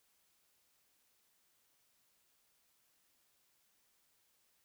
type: silence
effects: white hiss -75 dBFS RMS until 4.64 s